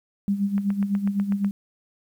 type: tone with tremolo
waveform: sine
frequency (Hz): 200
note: G3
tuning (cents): +35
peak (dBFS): -18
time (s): 0.28-1.51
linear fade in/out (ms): 0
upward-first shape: sine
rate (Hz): 7.9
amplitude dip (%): 70
type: click train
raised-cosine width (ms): 0.5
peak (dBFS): -23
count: 8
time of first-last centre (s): 0.58-1.446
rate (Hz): 8.08
effects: 9-bit